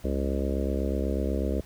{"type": "harmonic tone", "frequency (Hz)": 68.1, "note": "C#2", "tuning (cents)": -30, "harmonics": [1, 3, 4, 5, 6, 7, 8, 9], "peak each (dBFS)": [-28, -33, -34, -35, -36, -36, -37, -38], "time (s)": [0.04, 1.61], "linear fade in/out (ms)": 5, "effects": ["pink hiss -53 dBFS RMS until 1.65 s"]}